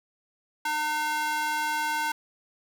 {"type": "tone with high-pass filter", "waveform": "square", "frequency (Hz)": 303.2, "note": "D#4", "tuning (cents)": -45, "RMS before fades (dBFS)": -28, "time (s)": [0.65, 2.12], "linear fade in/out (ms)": 5, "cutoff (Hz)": 1100, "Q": 3, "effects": []}